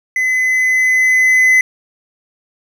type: tone with level ramp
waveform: triangle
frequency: 2026 Hz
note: B6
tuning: 44 cents sharp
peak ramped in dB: -11 to -5 dBFS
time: 0.16-1.61 s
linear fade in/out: 2 ms
effects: none